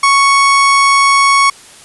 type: tone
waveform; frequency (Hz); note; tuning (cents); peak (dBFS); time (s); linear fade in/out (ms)
30% pulse; 1108.7; C#6; 0; -4; 0.03-1.5; 5
effects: white hiss -38 dBFS RMS until 1.84 s + resampled to 24000 Hz

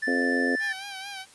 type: tone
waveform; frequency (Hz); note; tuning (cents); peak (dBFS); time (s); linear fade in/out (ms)
triangle; 1760; A6; 0; -24; 0.02-0.73; 10
type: harmonic tone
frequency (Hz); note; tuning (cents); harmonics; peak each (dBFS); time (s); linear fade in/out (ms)
87.5; F2; +4; 3 / 4 / 5 / 6 / 7 / 8; -26 / -33 / -31 / -33 / -38 / -37; 0.07-0.56; 10
type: tone with vibrato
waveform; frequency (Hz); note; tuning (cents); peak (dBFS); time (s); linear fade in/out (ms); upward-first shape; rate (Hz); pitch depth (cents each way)
10% pulse; 784; G5; 0; -27; 0.59-1.26; 50; sine; 4.5; 58
effects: white hiss -53 dBFS RMS until 1.34 s + resampled to 24000 Hz

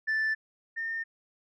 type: tone pair in turn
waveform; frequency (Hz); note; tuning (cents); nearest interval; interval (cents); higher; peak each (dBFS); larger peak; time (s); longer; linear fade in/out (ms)
sine; 1760 / 1817.9; A6 / A#6; 0 / -44; minor second; 56; second; -23 / -30; first; 0.07-0.35 / 0.76-1.04; neither; 20
effects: tanh soft clip ceiling -24 dBFS

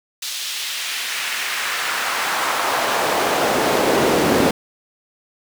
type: noise with high-pass filter sweep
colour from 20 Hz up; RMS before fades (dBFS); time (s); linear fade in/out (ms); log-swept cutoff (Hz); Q
brown; -20; 0.22-4.51; 5; 4100 to 280; 1.2
effects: none

